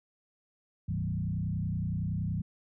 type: tone with frequency modulation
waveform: sine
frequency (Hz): 133.7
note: C3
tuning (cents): +38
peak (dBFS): -29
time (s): 0.88-2.42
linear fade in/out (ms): 10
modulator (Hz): 30.7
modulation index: 1.9
effects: none